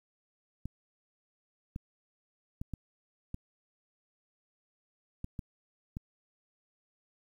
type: clicks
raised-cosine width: 5 ms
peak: -25 dBFS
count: 8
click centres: 0.656 / 1.761 / 2.615 / 2.737 / 3.344 / 5.244 / 5.392 / 5.969 s
effects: 10-bit